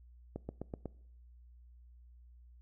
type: accelerating click train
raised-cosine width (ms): 2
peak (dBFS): -26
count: 5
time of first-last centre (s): 0.36-0.857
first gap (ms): 130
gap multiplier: 0.97
effects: noise-tail reverb RT60 0.7 s tail -22 dB re dry + added 60 Hz sine -55 dBFS peak until 2.61 s